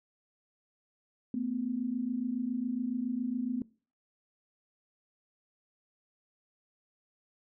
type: tone pair together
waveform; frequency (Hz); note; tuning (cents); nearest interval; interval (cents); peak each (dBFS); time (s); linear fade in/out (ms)
sine; 226.9 / 254.1; A#3 / B3; -47 / +49; major second; 196; -34 / -32; 1.34-3.62; 2
effects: noise-tail reverb RT60 0.4 s tail -22 dB re dry